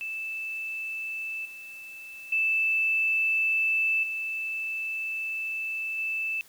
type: tone with level steps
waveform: sine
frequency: 2637 Hz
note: E7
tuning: in tune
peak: -31 / -40 / -22 / -29 / -27 dBFS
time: 0.01-6.41 s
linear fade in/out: 0 ms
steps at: 1.45 / 2.32 / 4.03 / 5.98 s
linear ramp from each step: 5 ms
effects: white hiss -55 dBFS RMS until 6.48 s

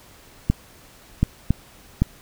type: clicks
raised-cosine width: 5 ms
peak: -4 dBFS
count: 4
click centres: 0.5 / 1.23 / 1.506 / 2.02 s
effects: pink hiss -49 dBFS RMS until 2.21 s

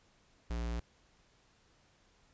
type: tone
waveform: square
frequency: 58.2 Hz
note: A#1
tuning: 2 cents flat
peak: -35 dBFS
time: 0.5-0.8 s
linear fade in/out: 5 ms
effects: pink hiss -68 dBFS RMS until 2.33 s + resampled to 16000 Hz

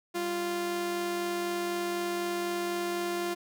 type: tone pair together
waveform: sawtooth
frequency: 196 / 348 Hz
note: G3 / F4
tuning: 0 / -6 cents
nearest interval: minor seventh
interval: 994 cents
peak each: -38 / -26 dBFS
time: 0.14-3.35 s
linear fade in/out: 20 ms
effects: none

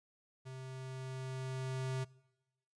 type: tone with level ramp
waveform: square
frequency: 130.81 Hz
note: C3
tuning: in tune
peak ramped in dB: -46 to -35 dBFS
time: 0.45-2.05 s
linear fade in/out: 20 ms
effects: noise-tail reverb RT60 1.0 s tail -23 dB re dry + resampled to 22050 Hz

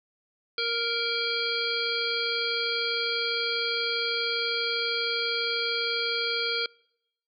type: harmonic tone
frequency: 466.2 Hz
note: A#4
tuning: in tune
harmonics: 1 / 3 / 5 / 7 / 9 / 10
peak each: -33 / -33 / -33 / -33 / -33 / -33 dBFS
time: 0.58-6.66 s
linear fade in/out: 2 ms
effects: noise-tail reverb RT60 0.8 s tail -26 dB re dry

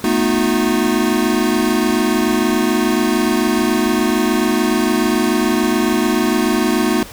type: chord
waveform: square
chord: B dominant seventh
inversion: third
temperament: equal with one note detuned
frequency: 220 / 246.9 / 311.1 / 360.9 Hz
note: A3 / B3 / D#4 / F#4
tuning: 0 / 0 / 0 / -43 cents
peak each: -20 dBFS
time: 0.04-7.03 s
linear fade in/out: 2 ms
effects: pink hiss -35 dBFS RMS until 7.12 s

